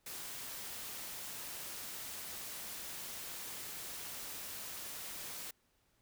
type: noise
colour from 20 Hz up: white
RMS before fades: -45 dBFS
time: 0.06-5.51 s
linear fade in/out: 5 ms
effects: pink hiss -75 dBFS RMS until 6.01 s